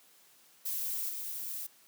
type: noise with level steps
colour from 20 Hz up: violet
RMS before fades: -35 / -39 dBFS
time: 0.65-1.67 s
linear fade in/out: 10 ms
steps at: 1.09 s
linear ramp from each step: 5 ms
effects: white hiss -62 dBFS RMS until 1.87 s + high-pass 150 Hz 12 dB/octave